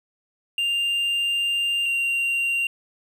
triangle tone pair in turn, 2794 / 2767 Hz, F7 / F7, 0 / -17 cents, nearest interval unison, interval 17 cents, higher first, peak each -19 dBFS, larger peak neither, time 0.58-1.86 / 1.86-2.67 s, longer first, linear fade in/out 2 ms, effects none

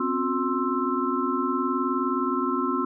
sine tone cluster, 253.8 / 273.1 / 360.7 / 1053 / 1322 Hz, B3 / C#4 / F#4 / C6 / E6, +47 / -26 / -44 / +11 / +5 cents, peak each -29 dBFS, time 0-2.85 s, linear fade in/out 5 ms, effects none

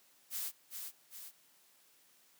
blue noise with echo, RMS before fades -39 dBFS, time 0.3-0.52 s, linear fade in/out 50 ms, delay 400 ms, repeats 2, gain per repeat -5 dB, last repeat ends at 1.32 s, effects white hiss -67 dBFS RMS until 2.39 s + high-pass 150 Hz 12 dB/octave

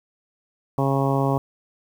harmonic tone, 136.8 Hz, C#3, 23 cents flat, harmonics 1 / 2 / 3 / 4 / 5 / 6 / 7 / 8, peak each -22 / -25 / -27 / -28 / -29 / -30 / -30 / -31 dBFS, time 0.78-1.38 s, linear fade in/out 2 ms, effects 8-bit

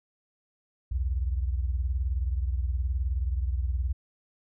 sine beating tone pair, 61.74 / 80.74 Hz, B1 / E2, 0 / -35 cents, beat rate 19 Hz, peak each -26 / -32 dBFS, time 0.91-3.93 s, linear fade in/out 10 ms, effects none

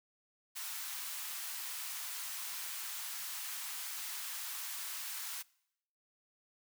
white high-pass noise, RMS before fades -42 dBFS, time 0.55-5.43 s, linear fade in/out 20 ms, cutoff 900 Hz, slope 24 dB/octave, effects noise-tail reverb RT60 0.8 s tail -24 dB re dry

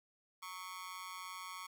sawtooth tone with amplitude modulation, 1108.7 Hz, C#6, in tune, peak -37 dBFS, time 0.42-1.67 s, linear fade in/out 10 ms, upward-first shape sine, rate 183 Hz, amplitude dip 95%, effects 11-bit

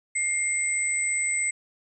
sine tone pair together, 2125 / 8023 Hz, C7 / B8, +26 / +26 cents, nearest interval octave + major seventh, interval 2300 cents, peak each -26 / -26 dBFS, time 0.15-1.51 s, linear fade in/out 10 ms, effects none

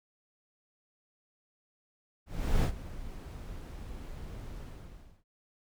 brown noise with ADSR envelope, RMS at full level -25 dBFS, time 2.26-5.24 s, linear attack 380 ms, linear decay 77 ms, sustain -17 dB, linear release 660 ms, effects none

